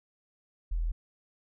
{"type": "tone", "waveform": "sine", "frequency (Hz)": 41.2, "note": "E1", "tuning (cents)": 0, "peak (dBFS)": -27, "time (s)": [0.71, 0.92], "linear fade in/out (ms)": 10, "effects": []}